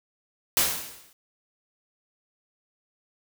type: noise with exponential decay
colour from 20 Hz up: white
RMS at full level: -19 dBFS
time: 0.57-1.13 s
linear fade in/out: 1 ms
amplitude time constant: 120 ms
effects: none